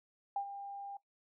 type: tone with ADSR envelope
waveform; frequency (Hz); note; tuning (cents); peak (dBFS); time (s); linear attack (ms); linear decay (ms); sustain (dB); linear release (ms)
sine; 799; G5; +33; -31; 0.36-0.97; 3; 81; -11; 4
effects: noise-tail reverb RT60 0.1 s tail -17 dB re dry